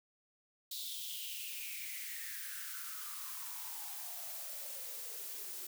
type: noise with high-pass filter sweep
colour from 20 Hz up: blue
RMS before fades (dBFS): -44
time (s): 0.71-5.67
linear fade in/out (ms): 5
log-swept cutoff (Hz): 3900 to 340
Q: 6.6
effects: none